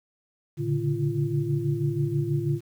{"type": "tone cluster", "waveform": "sine", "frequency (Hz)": [114.4, 140.2, 146.4, 343.5], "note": ["A#2", "C#3", "D3", "F4"], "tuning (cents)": [-32, 20, -5, -29], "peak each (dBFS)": [-31, -28, -27, -30], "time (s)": [0.57, 2.61], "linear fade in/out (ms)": 50, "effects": ["9-bit"]}